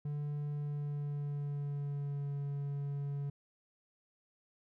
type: tone with pitch glide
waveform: triangle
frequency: 146.5 to 141.76 Hz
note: D3 to C#3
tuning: -4 to +39 cents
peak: -33 dBFS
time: 0.05-3.3 s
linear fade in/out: 5 ms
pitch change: -57 cents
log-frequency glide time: 0.52-2.33 s
effects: none